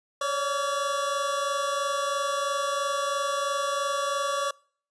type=tone cluster; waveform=square; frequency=553 / 576 / 1141 / 1386 Hz; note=C#5 / D5 / C#6 / F6; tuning=-4 / -34 / +50 / -14 cents; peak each=-32 / -34 / -29 / -38 dBFS; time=0.21-4.51 s; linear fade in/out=5 ms; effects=noise-tail reverb RT60 0.5 s tail -25 dB re dry + resampled to 22050 Hz